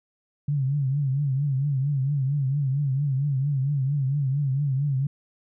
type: tone with vibrato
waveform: sine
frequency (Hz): 138.59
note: C#3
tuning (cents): 0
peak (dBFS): -21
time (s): 0.48-5.07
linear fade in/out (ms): 5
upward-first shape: triangle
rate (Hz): 4.4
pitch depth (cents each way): 130
effects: none